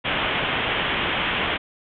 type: low-pass noise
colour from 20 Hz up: white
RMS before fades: -24 dBFS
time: 0.04-1.58 s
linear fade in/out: 20 ms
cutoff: 3400 Hz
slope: 96 dB/octave
effects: none